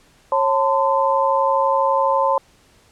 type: tone cluster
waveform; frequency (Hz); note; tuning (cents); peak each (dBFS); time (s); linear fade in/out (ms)
sine; 546 / 892 / 1024; C#5 / A5 / C6; -26 / +23 / -38; -19; 0.32-2.38; 2
effects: pink hiss -54 dBFS RMS until 2.91 s + low-pass 10000 Hz 12 dB/octave